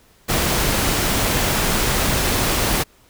pink noise, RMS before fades -19 dBFS, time 0.28-2.84 s, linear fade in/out 20 ms, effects pink hiss -54 dBFS RMS until 3.09 s

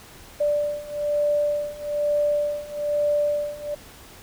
sine beating tone pair, 587.3 / 588.4 Hz, D5 / D5, 0 / +3 cents, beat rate 1.1 Hz, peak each -25 / -23 dBFS, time 0.4-3.75 s, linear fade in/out 10 ms, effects pink hiss -46 dBFS RMS until 4.22 s

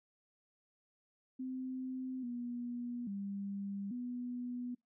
sine tone with pitch steps, 258.3 / 241.7 / 199.1 / 245.7 Hz, C4 / B3 / G3 / B3, -22 / -37 / +27 / -9 cents, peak -38 dBFS, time 1.39-4.75 s, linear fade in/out 10 ms, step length 840 ms, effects noise-tail reverb RT60 0.2 s tail -26 dB re dry

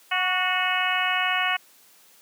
harmonic tone with a mistuned harmonic, 366.5 Hz, F#4, 16 cents flat, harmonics 2 / 3 / 4 / 5 / 6 / 7 / 8, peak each -29 / -29 / -29 / -29 / -29 / -29 / -29 dBFS, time 0.11-1.57 s, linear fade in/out 10 ms, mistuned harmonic 3, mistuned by +31 cents, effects white hiss -55 dBFS RMS until 2.21 s + high-pass 200 Hz 12 dB/octave

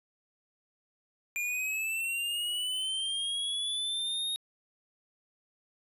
square linear sweep, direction up, 2403 to 3744 Hz, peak -31 dBFS, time 1.36-4.36 s, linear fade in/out 0 ms, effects resampled to 32000 Hz

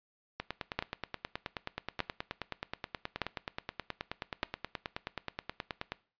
two click trains, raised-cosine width 0.3 ms, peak -14 / -19 dBFS, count 4 / 53, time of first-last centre 0.79-4.431 / 0.4-5.92 s, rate 0.824 / 9.42 Hz, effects noise-tail reverb RT60 0.4 s tail -20 dB re dry + resampled to 11025 Hz

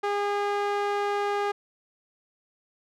sawtooth tone with band-pass filter, 407.6 Hz, G#4, 32 cents flat, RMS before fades -27 dBFS, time 0.03-1.52 s, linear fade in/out 10 ms, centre 900 Hz, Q 0.79, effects none

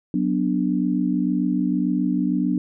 sine chord, B minor, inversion second, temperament equal, 185 / 246.9 / 293.7 Hz, F#3 / B3 / D4, 0 / 0 / 0 cents, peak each -23 / -23 / -23 dBFS, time 0.14-2.58 s, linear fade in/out 2 ms, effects none

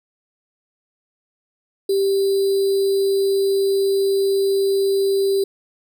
sine tone with sample-and-hold, 392 Hz, G4, in tune, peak -15 dBFS, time 1.89-5.44 s, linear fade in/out 5 ms, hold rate 4410 Hz, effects none

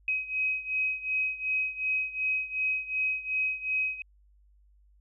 sine beating tone pair, 2532 / 2534.7 Hz, D#7 / D#7, +30 / +31 cents, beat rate 2.7 Hz, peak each -29 / -32 dBFS, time 0.08-4.02 s, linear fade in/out 2 ms, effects added 50 Hz sine -58 dBFS peak until 5 s

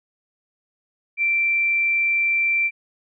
sine tone, 2349 Hz, D7, in tune, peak -17 dBFS, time 1.17-2.71 s, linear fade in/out 50 ms, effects none

